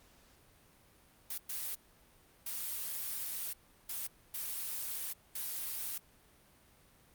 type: noise bursts at uneven times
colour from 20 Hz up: blue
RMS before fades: -39 dBFS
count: 6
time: 1.3-1.38 / 1.49-1.75 / 2.46-3.53 / 3.89-4.07 / 4.34-5.13 / 5.35-5.98 s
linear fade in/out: 5 ms
effects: pink hiss -64 dBFS RMS until 7.14 s + Opus 48 kbps